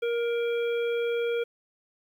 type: harmonic tone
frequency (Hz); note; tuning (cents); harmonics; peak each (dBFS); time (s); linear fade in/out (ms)
470.2; A#4; +15; 1 / 3 / 5 / 7; -25 / -38 / -39 / -43; 0.02-1.44; 10
effects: 10-bit